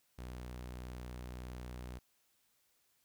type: tone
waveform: sawtooth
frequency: 61.7 Hz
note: B1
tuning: 1 cent flat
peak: -40 dBFS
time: 0.18-1.99 s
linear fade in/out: 10 ms
effects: white hiss -75 dBFS RMS until 3.04 s